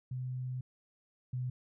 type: tone pair in turn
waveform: sine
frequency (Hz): 127.4 / 126.08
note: C3 / B2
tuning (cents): -46 / +36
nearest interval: unison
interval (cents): 18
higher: first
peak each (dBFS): -35 / -33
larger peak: second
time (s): 0.11-0.61 / 1.33-1.5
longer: first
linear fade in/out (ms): 5
effects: none